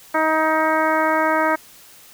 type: harmonic tone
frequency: 315.1 Hz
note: D#4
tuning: 22 cents sharp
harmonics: 1 / 2 / 3 / 4 / 5 / 6 / 7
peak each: -24 / -21 / -21 / -23 / -24 / -28 / -30 dBFS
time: 0.14-1.56 s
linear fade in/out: 10 ms
effects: white hiss -46 dBFS RMS until 2.13 s